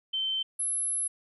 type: tone pair in turn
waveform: sine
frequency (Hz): 3095 / 11000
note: G7 / F9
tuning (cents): -23 / -27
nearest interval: octave + minor seventh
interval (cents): 2196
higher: second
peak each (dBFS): -27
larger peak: neither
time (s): 0.13-0.43 / 0.59-1.08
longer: second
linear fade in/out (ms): 10
effects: none